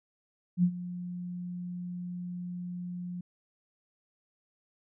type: tone with ADSR envelope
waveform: sine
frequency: 177.7 Hz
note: F3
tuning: 30 cents sharp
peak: -19 dBFS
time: 0.57-3.21 s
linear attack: 63 ms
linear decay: 72 ms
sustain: -16 dB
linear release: 5 ms
effects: none